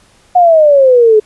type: exponential sweep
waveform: sine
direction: down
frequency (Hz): 733 to 420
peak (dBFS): -3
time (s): 0.35-1.2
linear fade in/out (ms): 10
effects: pink hiss -48 dBFS RMS until 1.25 s + resampled to 24000 Hz